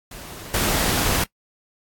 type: noise with level steps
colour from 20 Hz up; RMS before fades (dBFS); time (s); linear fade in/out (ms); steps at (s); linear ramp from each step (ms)
pink; -38 / -21; 0.11-1.24; 5; 0.54; 2
effects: noise-tail reverb RT60 0.1 s tail -22 dB re dry + AAC 64 kbps